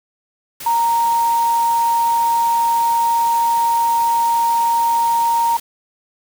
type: tone in noise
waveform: sine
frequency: 930 Hz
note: A#5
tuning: 4 cents flat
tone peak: -13 dBFS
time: 0.66-5.57 s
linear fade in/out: 5 ms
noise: white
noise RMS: -31 dBFS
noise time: 0.6-5.6 s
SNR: +15 dB
effects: none